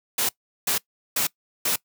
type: noise bursts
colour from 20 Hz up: white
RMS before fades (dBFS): -23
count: 4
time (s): 0.18-1.76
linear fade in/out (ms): 5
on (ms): 110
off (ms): 380
effects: noise-tail reverb RT60 0.1 s tail -22 dB re dry + high-pass 100 Hz 12 dB/octave